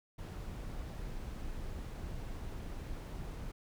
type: noise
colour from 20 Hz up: brown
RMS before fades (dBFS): -42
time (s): 0.18-3.52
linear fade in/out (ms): 10
effects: none